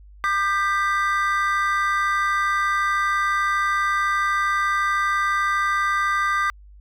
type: chord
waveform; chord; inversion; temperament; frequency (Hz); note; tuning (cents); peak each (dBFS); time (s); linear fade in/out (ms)
triangle; G major; second; equal with one note detuned; 1200 / 1568 / 1975.5; D6 / G6 / B6; +37 / 0 / 0; -19 / -23 / -25; 0.24-6.5; 0
effects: added 50 Hz sine -43 dBFS peak until 6.8 s